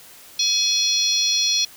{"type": "harmonic tone with a mistuned harmonic", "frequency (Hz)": 846, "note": "G#5", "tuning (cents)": 32, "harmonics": [3, 4, 5, 6, 7], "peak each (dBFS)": [-30, -23, -21, -30, -22], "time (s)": [0.39, 1.65], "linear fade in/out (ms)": 5, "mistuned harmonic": 7, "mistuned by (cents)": -68, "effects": ["white hiss -45 dBFS RMS until 1.76 s"]}